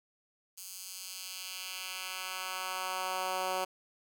10% pulse tone with high-pass filter sweep, 186.2 Hz, F#3, 11 cents sharp, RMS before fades -38 dBFS, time 0.57-3.65 s, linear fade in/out 10 ms, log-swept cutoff 7100 to 540 Hz, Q 1, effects none

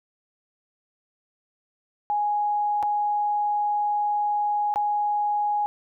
sine tone with dropouts, 830.6 Hz, G#5, in tune, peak -21 dBFS, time 2.1-5.66 s, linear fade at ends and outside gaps 0 ms, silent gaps 2.827-2.832 / 4.74-4.759 s, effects none

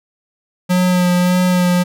square tone with vibrato, 180 Hz, F#3, 47 cents flat, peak -12 dBFS, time 0.69-1.84 s, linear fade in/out 20 ms, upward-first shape sine, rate 1.7 Hz, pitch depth 18 cents each way, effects none

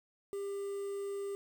triangle tone with quantisation, 398.6 Hz, G4, 29 cents sharp, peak -34 dBFS, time 0.33-1.35 s, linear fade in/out 0 ms, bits 9, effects none

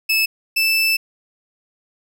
30% pulse tone pair in turn, 2612 / 2641 Hz, E7 / E7, -17 / +3 cents, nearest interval unison, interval 20 cents, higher second, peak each -12 dBFS, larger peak neither, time 0.09-0.26 / 0.56-0.97 s, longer second, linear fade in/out 10 ms, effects none

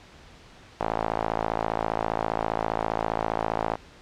sawtooth tone with band-pass filter, 55 Hz, A1, in tune, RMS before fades -28 dBFS, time 0.8-3.76 s, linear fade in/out 10 ms, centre 800 Hz, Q 2.1, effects pink hiss -50 dBFS RMS until 4.01 s + low-pass 5000 Hz 12 dB/octave

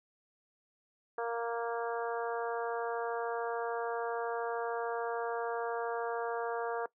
harmonic tone, 233.1 Hz, A#3, in tune, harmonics 2 / 3 / 4 / 5 / 6 / 7, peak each -35 / -39 / -41 / -43 / -45 / -46 dBFS, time 1.18-6.86 s, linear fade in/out 2 ms, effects noise-tail reverb RT60 0.1 s tail -20 dB re dry

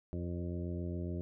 harmonic tone with a mistuned harmonic, 87.31 Hz, F2, in tune, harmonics 1 / 2 / 3 / 4 / 5 / 6 / 7, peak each -38 / -41 / -45 / -44 / -52 / -54 / -51 dBFS, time 0.13-1.21 s, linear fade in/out 0 ms, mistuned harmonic 6, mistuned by +18 cents, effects none

